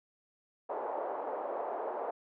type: band-pass noise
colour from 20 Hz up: white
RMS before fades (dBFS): -37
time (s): 0.69-2.11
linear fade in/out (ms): 10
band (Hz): 440 to 810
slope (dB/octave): 24
effects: none